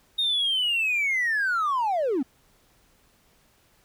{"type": "linear sweep", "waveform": "triangle", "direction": "down", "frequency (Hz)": [3729, 237.4], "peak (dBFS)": -19, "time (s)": [0.18, 2.23], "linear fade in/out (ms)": 10, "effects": ["tanh soft clip ceiling -18 dBFS", "pink hiss -62 dBFS RMS until 3.84 s"]}